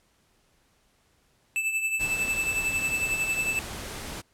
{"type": "tone with tremolo", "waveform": "square", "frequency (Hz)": 2635, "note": "E7", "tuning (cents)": -1, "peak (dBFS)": -23, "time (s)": [1.56, 3.59], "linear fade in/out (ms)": 0, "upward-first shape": "triangle", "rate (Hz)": 11, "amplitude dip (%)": 65}
{"type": "noise", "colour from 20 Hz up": "pink", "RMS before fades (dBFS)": -37, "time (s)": [1.99, 4.22], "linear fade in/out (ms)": 20}
{"effects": ["pink hiss -66 dBFS RMS until 4.33 s", "low-pass 12000 Hz 12 dB/octave"]}